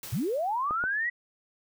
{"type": "noise with exponential decay", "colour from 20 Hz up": "white", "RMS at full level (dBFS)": -39, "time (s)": [0.03, 0.86], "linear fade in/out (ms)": 1, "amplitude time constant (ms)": 180}
{"type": "linear sweep", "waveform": "sine", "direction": "up", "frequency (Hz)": [90.8, 1973], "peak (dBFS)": -26, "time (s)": [0.12, 1.1], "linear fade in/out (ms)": 10}
{"type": "clicks", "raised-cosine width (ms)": 1, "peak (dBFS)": -22, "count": 2, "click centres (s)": [0.709, 0.839]}
{"effects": []}